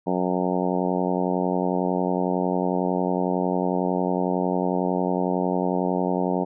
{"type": "harmonic tone", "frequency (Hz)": 91, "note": "F#2", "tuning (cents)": -28, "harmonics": [2, 3, 4, 5, 6, 7, 8, 9, 10], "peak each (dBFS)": [-26, -28, -29, -30, -31, -31, -32, -33, -33], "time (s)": [0.06, 6.45], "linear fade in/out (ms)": 20, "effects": []}